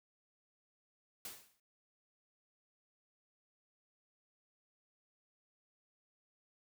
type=noise with exponential decay; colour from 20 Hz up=white; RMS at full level=-43 dBFS; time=1.25-1.6 s; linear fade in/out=2 ms; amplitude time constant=76 ms; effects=none